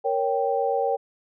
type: chord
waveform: sine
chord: G diminished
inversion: first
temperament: equal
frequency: 466.2 / 554.4 / 784 Hz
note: Bb4 / Db5 / G5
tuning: 0 / 0 / 0 cents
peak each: -25 / -26 / -25 dBFS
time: 0.04-0.97 s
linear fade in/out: 20 ms
effects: none